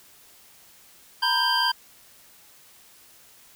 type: tone cluster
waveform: triangle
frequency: 930 / 995 / 1580 / 3142 / 4788 Hz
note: A#5 / B5 / G6 / G7 / D8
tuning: -4 / +13 / +13 / +3 / +33 cents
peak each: -25 dBFS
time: 1.22-1.72 s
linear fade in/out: 10 ms
effects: white hiss -53 dBFS RMS until 3.55 s